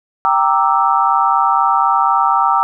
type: chord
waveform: sine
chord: E half-diminished seventh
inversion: first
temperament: equal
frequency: 784 / 932.3 / 1174.7 / 1318.5 Hz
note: G5 / Bb5 / D6 / E6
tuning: 0 / 0 / 0 / 0 cents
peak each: -16 dBFS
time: 0.25-2.63 s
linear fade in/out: 0 ms
effects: none